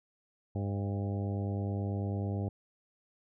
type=harmonic tone with a mistuned harmonic; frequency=100 Hz; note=G2; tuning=35 cents sharp; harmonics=1 / 2 / 3 / 4 / 5 / 6 / 7 / 8; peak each=-32 / -38 / -42 / -44 / -46 / -48 / -49 / -50 dBFS; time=0.55-2.49 s; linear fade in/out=5 ms; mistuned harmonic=7; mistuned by=-27 cents; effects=none